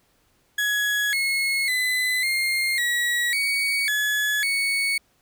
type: tone with pitch steps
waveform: 35% pulse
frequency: 1678 / 2174 / 2012 / 2122 / 1920 / 2246 / 1702 / 2222 Hz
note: G#6 / C#7 / B6 / C7 / B6 / C#7 / G#6 / C#7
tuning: +17 / -34 / +32 / +24 / -49 / +22 / +42 / +4 cents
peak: -19 dBFS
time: 0.58-4.98 s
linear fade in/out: 5 ms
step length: 550 ms
effects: pink hiss -64 dBFS RMS until 5.21 s